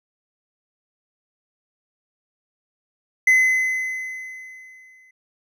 triangle tone with exponential decay, 2037 Hz, C7, 47 cents flat, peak -9 dBFS, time 3.27-5.11 s, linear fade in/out 5 ms, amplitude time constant 400 ms, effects none

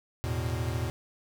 square chord, E suspended fourth, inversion none, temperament equal with one note detuned, 82.98 / 110 / 123.47 Hz, E2 / A2 / B2, +12 / 0 / 0 cents, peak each -34 dBFS, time 0.24-0.9 s, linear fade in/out 0 ms, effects none

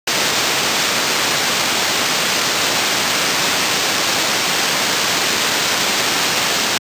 white noise with sample-and-hold, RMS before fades -17 dBFS, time 0.07-6.78 s, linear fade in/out 5 ms, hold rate 11025 Hz, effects high-pass 150 Hz 12 dB/octave + resampled to 32000 Hz

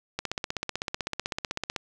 click train, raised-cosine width 0.2 ms, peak -12 dBFS, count 26, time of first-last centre 0.19-1.762 s, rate 15.9 Hz, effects none

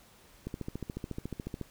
click train, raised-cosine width 3 ms, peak -23 dBFS, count 17, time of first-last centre 0.47-1.613 s, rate 14 Hz, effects pink hiss -59 dBFS RMS until 1.7 s

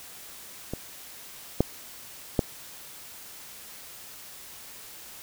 clicks, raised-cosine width 2 ms, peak -17 / -6 / -7 dBFS, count 3, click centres 0.736 / 1.606 / 2.392 s, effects white hiss -45 dBFS RMS until 5.22 s

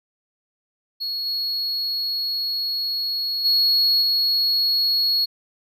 triangle tone with level steps, 4334 Hz, C#8, 40 cents flat, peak -23 / -21 / -14 / -16 dBFS, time 1-5.26 s, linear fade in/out 20 ms, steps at 1.25 / 3.44 / 4.01 s, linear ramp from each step 20 ms, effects none

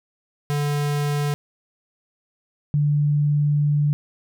square / sine tone pair in turn, 145.7 / 146.88 Hz, D3 / D3, -13 / +1 cents, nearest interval unison, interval 14 cents, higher second, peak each -21 / -16 dBFS, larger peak second, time 0.5-1.34 / 2.74-3.93 s, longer second, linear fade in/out 0 ms, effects none

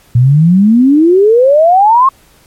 sine exponential sweep, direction up, 116.54 to 1099 Hz, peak -3 dBFS, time 0.15-2.09 s, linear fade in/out 5 ms, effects pink hiss -46 dBFS RMS until 2.46 s + MP3 64 kbps

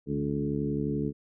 harmonic tone with a mistuned harmonic, 71.7 Hz, D2, 41 cents flat, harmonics 1 / 2 / 3 / 4 / 5 / 6, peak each -41 / -32 / -33 / -32 / -38 / -35 dBFS, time 0.06-1.13 s, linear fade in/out 50 ms, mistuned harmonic 2, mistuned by +47 cents, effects none

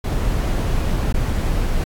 brown noise with dropouts, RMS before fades -19 dBFS, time 0.04-1.84 s, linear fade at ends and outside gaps 5 ms, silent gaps 1.127-1.142 s, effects AAC 64 kbps

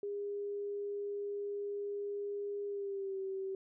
sine tone with pitch glide, 406.4 to 384.9 Hz, G#4 to G4, -38 to -32 cents, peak -36 dBFS, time 0.03-3.55 s, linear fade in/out 2 ms, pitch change -94 cents, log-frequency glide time 2.67-3.18 s, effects none

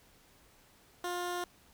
15% pulse tone, 354.2 Hz, F4, 24 cents sharp, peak -28 dBFS, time 1.04-1.44 s, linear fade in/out 2 ms, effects pink hiss -63 dBFS RMS until 1.73 s

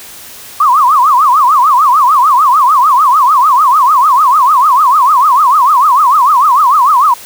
sine tone with vibrato, 1108.7 Hz, C#6, in tune, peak -4 dBFS, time 0.6-7.14 s, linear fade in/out 5 ms, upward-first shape triangle, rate 6.7 Hz, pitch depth 280 cents each way, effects white hiss -31 dBFS RMS until 7.25 s

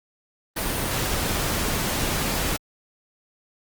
pink noise, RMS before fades -25 dBFS, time 0.56-2.57 s, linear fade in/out 10 ms, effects Opus 32 kbps

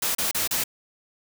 white noise bursts, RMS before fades -25 dBFS, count 4, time 0.02-0.639 s, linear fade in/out 5 ms, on 130 ms, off 33 ms, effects none

